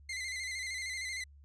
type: tone with vibrato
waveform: sawtooth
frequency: 2064 Hz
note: C7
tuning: 24 cents flat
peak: -33 dBFS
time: 0.09-1.24 s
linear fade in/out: 5 ms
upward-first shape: square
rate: 13 Hz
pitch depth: 42 cents each way
effects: added 71 Hz sine -54 dBFS peak until 1.44 s + resampled to 22050 Hz